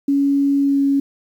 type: tone with pitch glide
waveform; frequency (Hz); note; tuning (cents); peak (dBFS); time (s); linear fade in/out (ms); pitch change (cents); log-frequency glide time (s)
sine; 279.9 to 277.6; C#4 to C#4; +17 to +3; -13; 0.08-1; 5; -14; 0.58-0.82
effects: 8-bit